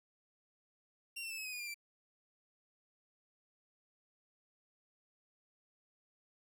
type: tone with pitch steps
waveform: sawtooth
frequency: 2757 / 2694 / 2632 / 2572 / 2514 / 2456 / 2400 / 2345 Hz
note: F7 / E7 / E7 / E7 / D#7 / D#7 / D7 / D7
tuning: -23 / +37 / -3 / -43 / +17 / -23 / +37 / -3 cents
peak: -38 dBFS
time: 1.16-1.744 s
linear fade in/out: 10 ms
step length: 73 ms
effects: none